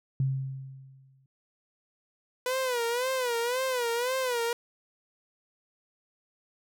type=tone with exponential decay; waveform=sine; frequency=133.8 Hz; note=C3; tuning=39 cents sharp; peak=-22 dBFS; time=0.2-1.26 s; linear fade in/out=2 ms; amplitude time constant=230 ms
type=tone with vibrato; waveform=sawtooth; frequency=493.9 Hz; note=B4; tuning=in tune; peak=-23 dBFS; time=2.46-4.53 s; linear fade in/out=2 ms; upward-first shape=sine; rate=1.9 Hz; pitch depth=110 cents each way
effects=none